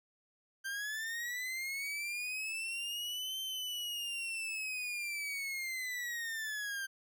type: linear two-way sweep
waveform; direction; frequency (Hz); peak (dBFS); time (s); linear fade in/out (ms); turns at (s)
40% pulse; up then down; 1568 to 3109 to 1568; -36; 0.64-6.87; 20; 3.4
effects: none